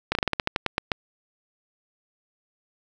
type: slowing click train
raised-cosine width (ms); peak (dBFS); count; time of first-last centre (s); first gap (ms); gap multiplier
0.3; -6; 12; 0.12-0.918; 31; 1.16
effects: none